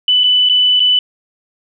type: tone with dropouts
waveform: sine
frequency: 2990 Hz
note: F#7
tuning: 17 cents sharp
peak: -8 dBFS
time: 0.08-0.99 s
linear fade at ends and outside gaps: 2 ms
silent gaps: 0.236-0.24 / 0.489-0.496 / 0.796-0.802 s
effects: none